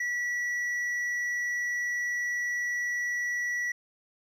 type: tone with hard clipping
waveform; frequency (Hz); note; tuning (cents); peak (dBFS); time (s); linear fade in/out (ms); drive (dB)
triangle; 1944; B6; -28; -29; 0-3.72; 5; 7
effects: none